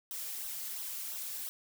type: noise with flanger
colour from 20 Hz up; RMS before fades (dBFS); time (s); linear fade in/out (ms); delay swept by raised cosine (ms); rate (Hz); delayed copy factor
blue; -40; 0.11-1.49; 0; 0.42 to 3.12; 2.9; -0.75
effects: none